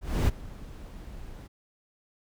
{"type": "noise with ADSR envelope", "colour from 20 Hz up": "brown", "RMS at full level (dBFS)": -21, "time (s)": [0.01, 1.48], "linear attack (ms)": 270, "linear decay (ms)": 21, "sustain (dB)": -21, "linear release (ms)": 18, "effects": []}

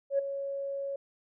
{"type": "tone with ADSR envelope", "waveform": "sine", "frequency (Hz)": 554.4, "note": "C#5", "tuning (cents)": 0, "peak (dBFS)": -21, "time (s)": [0.1, 0.96], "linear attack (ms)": 88, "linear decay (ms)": 9, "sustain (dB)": -11, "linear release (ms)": 4, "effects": ["tanh soft clip ceiling -18 dBFS"]}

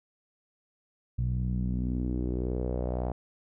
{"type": "tone with low-pass filter sweep", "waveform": "sawtooth", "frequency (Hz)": 61.74, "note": "B1", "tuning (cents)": 0, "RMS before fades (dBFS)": -30, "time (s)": [1.18, 3.12], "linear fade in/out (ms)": 5, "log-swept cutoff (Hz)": [130, 730], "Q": 3, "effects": []}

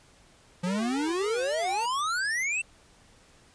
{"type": "exponential sweep", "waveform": "square", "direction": "up", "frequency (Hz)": [172.9, 2737], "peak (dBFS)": -27, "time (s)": [0.63, 2.62], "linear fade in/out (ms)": 10}
{"type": "tone with vibrato", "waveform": "sawtooth", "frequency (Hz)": 412.3, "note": "G#4", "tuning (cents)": -13, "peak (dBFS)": -34, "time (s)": [0.66, 1.86], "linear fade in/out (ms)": 10, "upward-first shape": "sine", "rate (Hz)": 3.6, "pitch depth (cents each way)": 250}
{"effects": ["pink hiss -58 dBFS RMS until 3.54 s", "resampled to 22050 Hz"]}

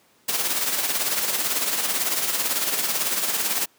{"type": "noise with tremolo", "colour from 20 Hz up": "white", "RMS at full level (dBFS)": -22, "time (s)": [0.28, 3.66], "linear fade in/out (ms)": 10, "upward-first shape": "sine", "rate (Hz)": 18, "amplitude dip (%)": 50, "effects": ["pink hiss -59 dBFS RMS until 3.78 s", "high-pass 200 Hz 12 dB/octave"]}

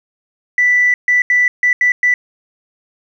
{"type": "tone bursts at uneven times", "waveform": "sine", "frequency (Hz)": 1975.5, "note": "B6", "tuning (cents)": 0, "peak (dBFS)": -8, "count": 6, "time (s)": [[0.58, 0.94], [1.08, 1.22], [1.3, 1.48], [1.63, 1.73], [1.81, 1.92], [2.03, 2.14]], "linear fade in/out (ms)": 2, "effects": ["tanh soft clip ceiling -4 dBFS", "8-bit"]}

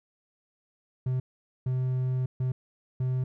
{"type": "tone bursts at uneven times", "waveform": "triangle", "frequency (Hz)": 128.3, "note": "C3", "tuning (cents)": -34, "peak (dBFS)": -23, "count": 4, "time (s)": [[1.06, 1.2], [1.66, 2.26], [2.4, 2.52], [3, 3.24]], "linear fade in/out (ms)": 5, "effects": []}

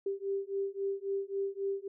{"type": "beating tone pair", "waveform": "sine", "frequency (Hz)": [392, 395.7], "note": ["G4", "G4"], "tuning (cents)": [0, 16], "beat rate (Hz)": 3.7, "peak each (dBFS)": [-35, -35], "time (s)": [0.06, 1.88], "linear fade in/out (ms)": 5, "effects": []}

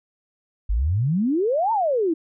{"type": "exponential two-way sweep", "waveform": "sine", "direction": "up then down", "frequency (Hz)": [46.25, 932.3, 306.5], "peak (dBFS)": -18, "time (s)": [0.69, 2.14], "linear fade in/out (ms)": 10, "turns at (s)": 1.72, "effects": []}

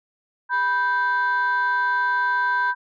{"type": "tone pair together", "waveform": "sine", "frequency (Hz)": [984.3, 1561], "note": ["B5", "G6"], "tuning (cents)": [-6, -8], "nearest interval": "minor sixth", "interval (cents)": 798, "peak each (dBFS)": -20, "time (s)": [0.49, 2.75], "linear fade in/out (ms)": 50, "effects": ["tanh soft clip ceiling -14 dBFS"]}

